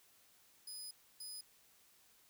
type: tone bursts at uneven times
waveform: 20% pulse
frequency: 5000 Hz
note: D#8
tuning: 8 cents sharp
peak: -40 dBFS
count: 2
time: 0.67-0.91 / 1.2-1.41 s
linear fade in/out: 5 ms
effects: white hiss -68 dBFS RMS until 2.29 s